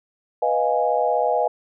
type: chord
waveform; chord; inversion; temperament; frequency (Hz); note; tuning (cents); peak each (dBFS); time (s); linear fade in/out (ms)
sine; F half-diminished seventh; second; equal; 493.9 / 622.3 / 698.5 / 830.6; Cb5 / Eb5 / F5 / Ab5; 0 / 0 / 0 / 0; -23; 0.42-1.48; 5
effects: none